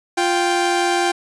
sawtooth tone pair together, 349.2 / 783.9 Hz, F4 / G5, 0 / 0 cents, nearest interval octave + major second, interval 1400 cents, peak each -15 dBFS, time 0.17-1.12 s, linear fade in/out 10 ms, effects resampled to 22050 Hz

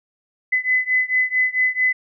sine beating tone pair, 2014 / 2018.5 Hz, B6 / B6, +33 / +37 cents, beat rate 4.5 Hz, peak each -19 / -20 dBFS, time 0.52-1.93 s, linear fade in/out 10 ms, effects none

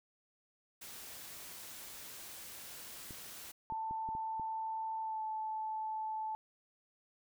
white noise, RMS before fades -49 dBFS, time 0.81-3.52 s, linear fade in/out 10 ms
clicks, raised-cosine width 3 ms, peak -36 dBFS, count 6, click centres 3.108 / 3.723 / 3.91 / 4.089 / 4.151 / 4.397 s
sine tone with pitch glide, 886 to 872.3 Hz, A5 to A5, +12 to -15 cents, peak -36 dBFS, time 3.7-6.35 s, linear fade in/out 0 ms, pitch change -27 cents, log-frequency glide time 5.01-5.22 s
effects none

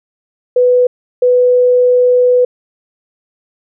sine tone bursts at uneven times, 496.1 Hz, B4, 8 cents sharp, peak -6 dBFS, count 2, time 0.56-0.87 / 1.22-2.45 s, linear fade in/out 5 ms, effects none

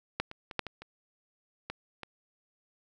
clicks, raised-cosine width 0.3 ms, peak -13 / -26 / -25 / -12 / -22 / -29 / -20 / -24 dBFS, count 8, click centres 0.2 / 0.314 / 0.512 / 0.593 / 0.667 / 0.82 / 1.7 / 2.033 s, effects none

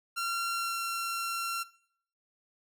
sawtooth tone with pitch glide, 1372 to 1364.1 Hz, F6 to F6, -31 to -41 cents, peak -27 dBFS, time 0.16-1.64 s, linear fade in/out 20 ms, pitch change -10 cents, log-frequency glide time 0.53-0.74 s, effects noise-tail reverb RT60 0.6 s tail -19 dB re dry

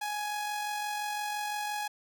sawtooth tone with amplitude modulation, 835 Hz, G#5, 9 cents sharp, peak -27 dBFS, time 0.01-1.88 s, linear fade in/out 10 ms, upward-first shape sine, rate 45.8 Hz, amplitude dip 30%, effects none

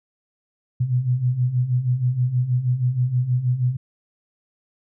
sine beating tone pair, 121.1 / 127.4 Hz, B2 / C3, -34 / -46 cents, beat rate 6.3 Hz, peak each -24 / -19 dBFS, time 0.8-3.77 s, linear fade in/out 10 ms, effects none

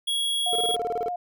square tone, 3324 Hz, G#7, 1 cent sharp, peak -24 dBFS, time 0.07-0.76 s, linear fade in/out 10 ms
sine tone with vibrato, 707 Hz, F5, 21 cents sharp, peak -27 dBFS, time 0.46-1.16 s, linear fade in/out 5 ms, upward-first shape triangle, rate 8.1 Hz, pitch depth 22 cents each way
triangle tone bursts, 450.9 Hz, A4, 42 cents sharp, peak -24 dBFS, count 11, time 0.53-1.083 s, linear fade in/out 0 ms, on 23 ms, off 30 ms
effects none

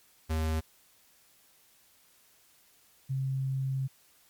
square / sine tone pair in turn, 79.3 / 133.67 Hz, D#2 / C3, +33 / +37 cents, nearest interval major sixth, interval 904 cents, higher second, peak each -28 dBFS, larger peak neither, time 0.29-0.61 / 3.09-3.88 s, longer second, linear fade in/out 20 ms, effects white hiss -63 dBFS RMS until 4.29 s + MP3 96 kbps

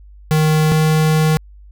square tone pair in turn, 155.4 / 156.23 Hz, D#3 / D#3, -2 / +7 cents, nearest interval unison, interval 9 cents, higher second, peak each -12 / -12 dBFS, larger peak neither, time 0.31-0.72 / 0.72-1.37 s, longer second, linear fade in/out 0 ms, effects added 50 Hz sine -38 dBFS peak until 1.71 s

